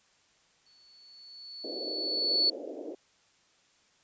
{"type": "tone with exponential growth", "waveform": "sine", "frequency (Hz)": 4435, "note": "C#8", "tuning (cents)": 0, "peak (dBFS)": -21, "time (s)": [0.66, 2.5], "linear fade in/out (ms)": 5, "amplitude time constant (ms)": 400}
{"type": "band-pass noise", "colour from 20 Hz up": "pink", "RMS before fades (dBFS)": -40, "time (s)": [1.64, 2.95], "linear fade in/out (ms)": 5, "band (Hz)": [290, 620], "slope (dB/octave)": 48}
{"effects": ["white hiss -66 dBFS RMS until 4.03 s", "resampled to 16000 Hz"]}